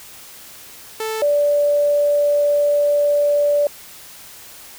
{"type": "tone pair in turn", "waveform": ["sawtooth", "sine"], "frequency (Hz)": [440, 581.8], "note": ["A4", "D5"], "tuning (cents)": [0, -16], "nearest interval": "perfect fourth", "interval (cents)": 484, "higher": "second", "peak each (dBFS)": [-18, -13], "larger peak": "second", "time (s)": [[1, 1.22], [1.22, 3.67]], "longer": "second", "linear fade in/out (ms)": 2, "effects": ["white hiss -40 dBFS RMS until 4.78 s"]}